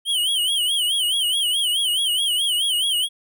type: tone with vibrato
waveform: square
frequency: 3091 Hz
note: G7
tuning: 25 cents flat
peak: -19 dBFS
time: 0.05-3.09 s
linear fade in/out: 50 ms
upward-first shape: sine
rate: 4.7 Hz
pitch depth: 130 cents each way
effects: none